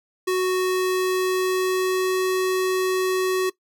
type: tone with pitch glide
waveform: square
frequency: 370 to 372.8 Hz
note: F#4 to F#4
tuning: 0 to +13 cents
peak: -20 dBFS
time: 0.27-3.5 s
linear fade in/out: 10 ms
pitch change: +13 cents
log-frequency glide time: 0.55-2.22 s
effects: noise-tail reverb RT60 0.1 s tail -19 dB re dry